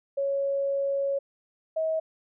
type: tone pair in turn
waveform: sine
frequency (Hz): 554.4 / 638.8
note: C#5 / D#5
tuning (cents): 0 / +45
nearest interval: major second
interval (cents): 245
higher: second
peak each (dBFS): -24 / -24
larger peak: neither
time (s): 0.17-1.19 / 1.76-2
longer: first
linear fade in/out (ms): 10
effects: none